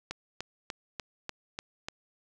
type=click train; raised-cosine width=0.2 ms; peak=-18 dBFS; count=7; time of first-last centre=0.11-1.885 s; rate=3.38 Hz; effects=none